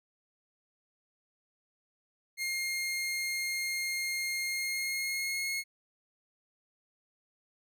sawtooth tone with pitch glide, 2129 to 2164 Hz, C7 to C#7, +30 to -42 cents, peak -28 dBFS, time 2.37-5.64 s, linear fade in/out 50 ms, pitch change +28 cents, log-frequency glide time 4.45-5.51 s, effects none

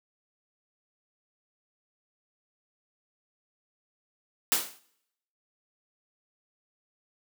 white noise with exponential decay, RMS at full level -21 dBFS, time 4.52-4.79 s, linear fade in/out 0 ms, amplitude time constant 58 ms, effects noise-tail reverb RT60 0.8 s tail -22 dB re dry + high-pass 200 Hz 12 dB/octave

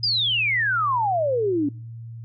sine exponential sweep, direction down, 5050 to 274.1 Hz, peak -19 dBFS, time 0.03-1.69 s, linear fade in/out 5 ms, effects noise-tail reverb RT60 0.4 s tail -24 dB re dry + added 115 Hz sine -34 dBFS peak until 2.24 s

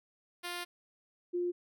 5% pulse / sine tone pair in turn, 351.2 / 352.9 Hz, F4 / F4, +10 / +18 cents, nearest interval unison, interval 8 cents, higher second, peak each -26 / -30 dBFS, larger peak first, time 0.43-0.65 / 1.33-1.52 s, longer first, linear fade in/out 20 ms, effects none

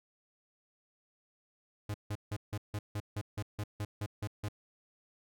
45% pulse tone bursts, 103.83 Hz, G#2, in tune, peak -34 dBFS, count 13, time 1.89-4.486 s, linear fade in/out 5 ms, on 52 ms, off 160 ms, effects none

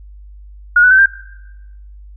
sine tone with pitch steps, 1440 / 1487.3 / 1536.2 / 1586.7 Hz, F#6 / F#6 / G6 / G6, -47 / +9 / -35 / +21 cents, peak -5 dBFS, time 0.76-1.06 s, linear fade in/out 5 ms, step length 75 ms, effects noise-tail reverb RT60 1.0 s tail -22 dB re dry + added 50 Hz sine -34 dBFS peak until 2.16 s

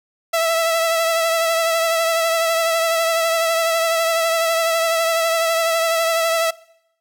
sawtooth tone with vibrato, 659.3 Hz, E5, in tune, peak -12 dBFS, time 0.33-6.51 s, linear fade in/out 10 ms, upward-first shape triangle, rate 12 Hz, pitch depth 31 cents each way, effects noise-tail reverb RT60 0.8 s tail -23 dB re dry

